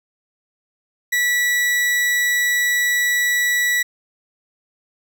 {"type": "tone", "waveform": "40% pulse", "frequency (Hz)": 1950, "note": "B6", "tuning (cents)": -23, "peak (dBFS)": -15, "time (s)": [1.12, 3.83], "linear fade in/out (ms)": 10, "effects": []}